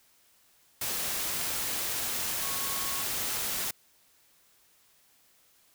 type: tone in noise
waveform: sine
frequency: 1100 Hz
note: C#6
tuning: 14 cents flat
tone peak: -41 dBFS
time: 2.42-3.03 s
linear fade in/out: 5 ms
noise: white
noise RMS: -32 dBFS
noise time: 0.81-3.71 s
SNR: -12 dB
effects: white hiss -64 dBFS RMS until 5.74 s